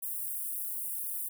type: high-pass noise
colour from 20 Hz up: white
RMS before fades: -36 dBFS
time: 0.02-1.29 s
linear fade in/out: 10 ms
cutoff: 9200 Hz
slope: 48 dB/octave
effects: none